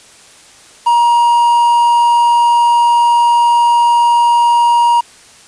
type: tone with quantisation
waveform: triangle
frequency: 947 Hz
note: A#5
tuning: 27 cents sharp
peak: -5 dBFS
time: 0.86-5.01 s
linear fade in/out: 10 ms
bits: 5
effects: white hiss -41 dBFS RMS until 5.47 s + resampled to 22050 Hz